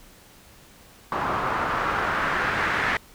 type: noise with low-pass filter sweep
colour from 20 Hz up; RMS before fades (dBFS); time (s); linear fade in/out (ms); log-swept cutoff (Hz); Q
white; -25; 1.12-2.97; 2; 1100 to 1800; 2.3
effects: pink hiss -51 dBFS RMS until 3.14 s